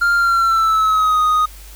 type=tone with pitch glide; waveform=triangle; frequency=1396.9 to 1244.5 Hz; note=F6 to D#6; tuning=0 to 0 cents; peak=-10 dBFS; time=0.01-1.46 s; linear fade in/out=10 ms; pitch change=-200 cents; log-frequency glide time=0.16-1.2 s; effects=added 50 Hz sine -36 dBFS peak until 1.75 s + white hiss -42 dBFS RMS until 1.75 s